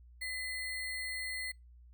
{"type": "tone with sample-and-hold", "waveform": "sine", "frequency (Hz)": 2018, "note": "B6", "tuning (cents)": 37, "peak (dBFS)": -36, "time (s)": [0.21, 1.52], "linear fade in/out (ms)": 10, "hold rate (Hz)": 6300, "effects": ["noise-tail reverb RT60 0.2 s tail -26 dB re dry", "added 60 Hz sine -54 dBFS peak until 1.93 s"]}